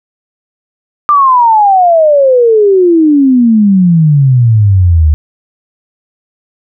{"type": "exponential sweep", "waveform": "sine", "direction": "down", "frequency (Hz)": [1200, 73.42], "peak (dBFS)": -3, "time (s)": [1.09, 5.14], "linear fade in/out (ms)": 0, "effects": []}